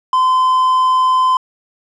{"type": "tone", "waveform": "triangle", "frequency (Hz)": 1027, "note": "C6", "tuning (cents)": -33, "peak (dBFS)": -8, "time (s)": [0.13, 1.37], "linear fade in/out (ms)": 2, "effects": ["resampled to 22050 Hz"]}